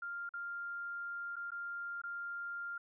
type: tone with dropouts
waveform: sine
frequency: 1396.9 Hz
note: F6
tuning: in tune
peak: -39 dBFS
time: 0.02-2.78 s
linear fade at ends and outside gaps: 5 ms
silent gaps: 0.292-0.337 / 1.358-1.364 / 1.506-1.517 / 2.017-2.036 s
effects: none